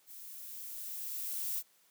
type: noise with level ramp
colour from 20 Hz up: violet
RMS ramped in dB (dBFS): -50 to -35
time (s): 0.06-1.63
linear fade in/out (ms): 50
effects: white hiss -68 dBFS RMS until 1.9 s + high-pass 150 Hz 12 dB/octave